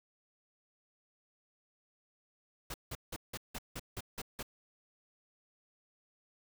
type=noise bursts; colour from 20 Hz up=pink; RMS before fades=-41 dBFS; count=9; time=2.7-4.429 s; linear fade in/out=5 ms; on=41 ms; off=170 ms; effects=none